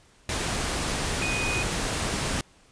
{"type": "tone in noise", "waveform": "sine", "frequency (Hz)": 2489, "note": "D#7", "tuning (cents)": 0, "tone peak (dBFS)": -28, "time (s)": [1.22, 1.63], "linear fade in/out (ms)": 2, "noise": "pink", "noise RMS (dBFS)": -28, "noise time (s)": [0.29, 2.41], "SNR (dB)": -3, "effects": ["pink hiss -58 dBFS RMS until 2.71 s", "resampled to 22050 Hz"]}